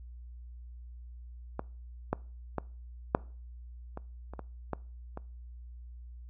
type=clicks; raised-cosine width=1 ms; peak=-19 / -14 / -17 / -8 / -25 / -29 / -25 / -18 / -25 dBFS; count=9; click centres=1.594 / 2.13 / 2.583 / 3.149 / 3.974 / 4.336 / 4.393 / 4.733 / 5.174 s; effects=noise-tail reverb RT60 0.4 s tail -23 dB re dry + added 60 Hz sine -44 dBFS peak until 6.29 s